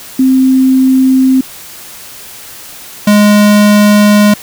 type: tone pair in turn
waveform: sine / square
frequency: 261.6 / 207.6 Hz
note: C4 / G#3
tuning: 0 / 0 cents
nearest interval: major third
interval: 400 cents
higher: first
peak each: -4 dBFS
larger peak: neither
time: 0.19-1.41 / 3.07-4.34 s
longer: second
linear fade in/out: 5 ms
effects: white hiss -30 dBFS RMS until 4.42 s